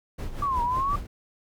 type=noise with tremolo; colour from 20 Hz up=brown; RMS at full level=-30 dBFS; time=0.18-1.07 s; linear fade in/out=10 ms; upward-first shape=sine; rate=5.5 Hz; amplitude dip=65%
type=linear two-way sweep; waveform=sine; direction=down then up; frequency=1174.7 to 938 to 1174.7 Hz; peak=-23 dBFS; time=0.42-0.96 s; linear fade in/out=5 ms; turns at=0.62 s
effects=none